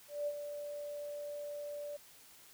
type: tone with ADSR envelope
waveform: sine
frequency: 584 Hz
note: D5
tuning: 10 cents flat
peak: -32 dBFS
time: 0.08-1.97 s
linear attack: 190 ms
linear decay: 52 ms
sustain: -8 dB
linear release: 10 ms
effects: white hiss -59 dBFS RMS until 2.53 s